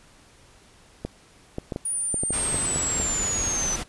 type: clicks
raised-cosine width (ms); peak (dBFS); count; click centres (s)
2; -15; 10; 1.05 / 1.584 / 1.722 / 1.761 / 2.143 / 2.235 / 2.306 / 2.544 / 2.76 / 3
type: linear sweep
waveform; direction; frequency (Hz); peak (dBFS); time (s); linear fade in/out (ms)
sine; down; 9610 to 5990; -24; 1.85-3.76; 5
type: noise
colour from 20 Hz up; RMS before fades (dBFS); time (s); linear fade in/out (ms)
pink; -31; 2.32-3.84; 20
effects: pink hiss -54 dBFS RMS until 3.88 s + resampled to 24000 Hz